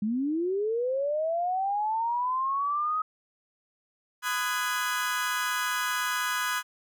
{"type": "linear sweep", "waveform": "sine", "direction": "up", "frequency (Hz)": [201.2, 1270], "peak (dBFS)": -25, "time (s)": [0.02, 3.02], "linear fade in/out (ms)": 5}
{"type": "chord", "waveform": "35% pulse", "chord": "G# minor seventh", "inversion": "first", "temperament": "equal with one note detuned", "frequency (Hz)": [1007.4, 1244.5, 1480, 1661.2], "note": ["B5", "D#6", "F#6", "G#6"], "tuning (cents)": [34, 0, 0, 0], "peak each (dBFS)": -31, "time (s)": [4.22, 6.63], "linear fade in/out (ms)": 50}
{"effects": []}